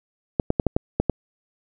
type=clicks; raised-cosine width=2 ms; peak=-5 dBFS; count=7; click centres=0.398 / 0.504 / 0.598 / 0.667 / 0.765 / 1 / 1.097 s; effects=none